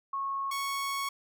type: tone pair in turn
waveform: sine / sawtooth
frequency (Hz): 1096 / 1106.8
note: C#6 / C#6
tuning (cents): -20 / -3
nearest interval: unison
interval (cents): 17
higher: second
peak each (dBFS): -30 / -27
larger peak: second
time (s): 0.13-0.51 / 0.51-1.09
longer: second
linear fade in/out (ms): 5
effects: none